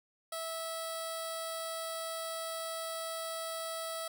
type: tone with notch filter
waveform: 10% pulse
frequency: 653 Hz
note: E5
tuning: 17 cents flat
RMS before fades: -39 dBFS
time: 0.32-4.08 s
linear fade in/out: 5 ms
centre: 2400 Hz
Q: 0.8
effects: none